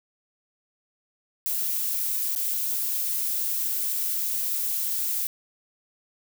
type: noise with dropouts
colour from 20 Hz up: violet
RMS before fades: -27 dBFS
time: 1.46-5.27 s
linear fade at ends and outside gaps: 0 ms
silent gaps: 2.351-2.361 s
effects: none